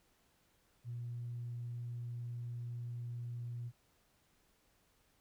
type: tone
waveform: sine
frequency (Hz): 119.8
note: A#2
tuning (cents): +48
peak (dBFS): -39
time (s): 0.84-3.72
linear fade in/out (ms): 50
effects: tanh soft clip ceiling -35 dBFS + pink hiss -73 dBFS RMS until 5.2 s